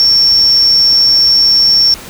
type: tone with amplitude modulation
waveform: sine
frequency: 5460 Hz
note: F8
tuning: 40 cents flat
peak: -3 dBFS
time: 0-1.94 s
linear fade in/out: 0 ms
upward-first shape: sine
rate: 137 Hz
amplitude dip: 30%
effects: tanh soft clip ceiling 0 dBFS + pink hiss -30 dBFS RMS until 2.09 s